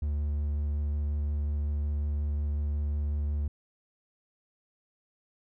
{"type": "tone with vibrato", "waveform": "triangle", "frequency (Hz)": 73.42, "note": "D2", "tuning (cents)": 0, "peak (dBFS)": -25, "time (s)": [0.02, 3.48], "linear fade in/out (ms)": 5, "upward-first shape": "square", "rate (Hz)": 5.5, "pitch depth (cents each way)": 8, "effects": []}